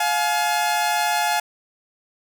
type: tone pair together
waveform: sawtooth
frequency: 705.6 / 848 Hz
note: F5 / G#5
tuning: +18 / +36 cents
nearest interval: minor third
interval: 318 cents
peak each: -19 / -17 dBFS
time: 0-1.4 s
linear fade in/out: 5 ms
effects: none